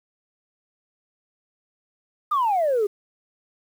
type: exponential sweep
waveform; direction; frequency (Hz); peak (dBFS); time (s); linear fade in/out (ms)
sine; down; 1244.5 to 393.6; -17; 2.31-2.87; 10
effects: tanh soft clip ceiling -15 dBFS + 8-bit